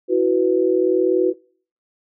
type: chord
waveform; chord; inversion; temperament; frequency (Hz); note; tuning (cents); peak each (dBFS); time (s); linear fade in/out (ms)
sine; E suspended second; none; equal; 329.6 / 370 / 493.9; E4 / F#4 / B4; 0 / 0 / 0; -21 / -16 / -20; 0.08-1.34; 50
effects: noise-tail reverb RT60 0.5 s tail -25 dB re dry